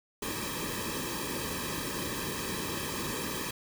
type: noise with comb filter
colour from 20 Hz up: pink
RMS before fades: -35 dBFS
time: 0.22-3.51 s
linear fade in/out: 5 ms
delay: 1.4 ms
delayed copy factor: -0.95
effects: none

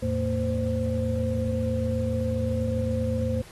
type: tone cluster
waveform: sine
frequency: 83.2 / 110.9 / 228.3 / 517 Hz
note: E2 / A2 / A#3 / C5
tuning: +17 / +14 / -36 / -21 cents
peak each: -29 dBFS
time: 0.02-3.42 s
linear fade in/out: 10 ms
effects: pink hiss -49 dBFS RMS until 3.51 s + AAC 32 kbps

